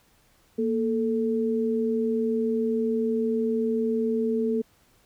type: tone pair together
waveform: sine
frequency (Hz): 233.1 / 440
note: A#3 / A4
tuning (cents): 0 / 0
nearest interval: major seventh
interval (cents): 1100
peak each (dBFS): -25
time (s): 0.58-4.62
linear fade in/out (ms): 10
effects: pink hiss -62 dBFS RMS until 5.05 s